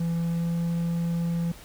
triangle tone with pitch glide, 167.9 to 169.26 Hz, E3 to E3, +32 to +46 cents, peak -22 dBFS, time 0-1.52 s, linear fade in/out 5 ms, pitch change +14 cents, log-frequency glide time 0.16-0.59 s, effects added 50 Hz sine -48 dBFS peak until 1.64 s + pink hiss -48 dBFS RMS until 1.64 s

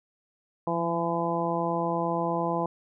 harmonic tone with a mistuned harmonic, 168.7 Hz, E3, 40 cents sharp, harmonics 1 / 2 / 3 / 4 / 5 / 6, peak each -32 / -32 / -32 / -32 / -32 / -32 dBFS, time 0.67-2.66 s, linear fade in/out 2 ms, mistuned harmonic 1, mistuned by +22 cents, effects none

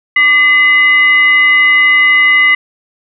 sine tone with frequency modulation, 2028 Hz, B6, 45 cents sharp, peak -5 dBFS, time 0.16-2.55 s, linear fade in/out 5 ms, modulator 862 Hz, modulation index 0.43, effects none

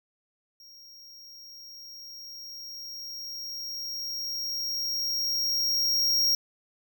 square tone with level ramp, 5588 Hz, F8, in tune, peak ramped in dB -49 to -21 dBFS, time 0.6-6.35 s, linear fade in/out 2 ms, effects none

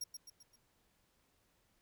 sawtooth tone with echo, 5600 Hz, F8, 4 cents sharp, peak -36 dBFS, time 0.01-0.04 s, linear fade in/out 5 ms, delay 130 ms, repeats 4, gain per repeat -6 dB, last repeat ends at 0.56 s, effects pink hiss -75 dBFS RMS until 1.81 s

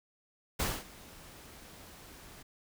pink noise with ADSR envelope, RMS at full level -31 dBFS, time 0.59-2.43 s, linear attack 13 ms, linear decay 230 ms, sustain -21 dB, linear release 10 ms, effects none

